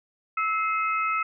sine tone cluster, 1305 / 2096 / 2565 Hz, E6 / C7 / E7, -18 / +2 / -48 cents, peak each -24 / -32 / -31 dBFS, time 0.37-1.23 s, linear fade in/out 5 ms, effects none

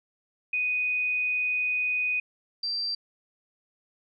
sine tone pair in turn, 2489 / 4699 Hz, D#7 / D8, 0 / 0 cents, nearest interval major seventh, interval 1100 cents, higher second, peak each -24 / -27 dBFS, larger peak first, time 0.53-2.2 / 2.63-2.95 s, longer first, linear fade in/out 5 ms, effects none

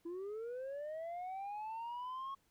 sine linear sweep, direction up, 330.6 to 1100 Hz, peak -38 dBFS, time 0.05-2.35 s, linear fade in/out 10 ms, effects tanh soft clip ceiling -40 dBFS + pink hiss -75 dBFS RMS until 2.5 s

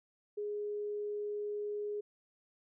sine tone, 415.3 Hz, G#4, in tune, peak -35 dBFS, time 0.37-2.01 s, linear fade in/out 10 ms, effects none

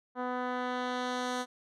10% pulse tone with low-pass filter sweep, 249.8 Hz, B3, 20 cents sharp, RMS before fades -34 dBFS, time 0.15-1.46 s, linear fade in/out 50 ms, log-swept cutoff 1200 to 8500 Hz, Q 0.87, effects none

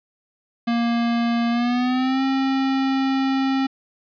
square tone with pitch glide, 234.5 to 267.8 Hz, A#3 to C4, +11 to +40 cents, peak -19 dBFS, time 0.67-3.67 s, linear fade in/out 10 ms, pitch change +229 cents, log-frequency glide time 1.5-2.23 s, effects resampled to 11025 Hz + 9-bit

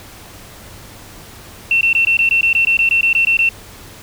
sine tone bursts, 2700 Hz, E7, 41 cents sharp, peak -10 dBFS, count 15, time 1.71-3.49 s, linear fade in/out 2 ms, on 100 ms, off 20 ms, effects added 98 Hz sine -45 dBFS peak until 4.02 s + pink hiss -38 dBFS RMS until 4.02 s

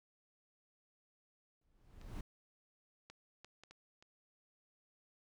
brown noise with exponential growth, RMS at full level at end -41 dBFS, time 1.61-2.21 s, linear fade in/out 5 ms, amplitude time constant 130 ms
clicks, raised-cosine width 0.2 ms, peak -42 / -36 / -36 / -39 / -40 / -44 dBFS, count 6, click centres 2.014 / 3.1 / 3.446 / 3.636 / 3.71 / 4.025 s
effects none

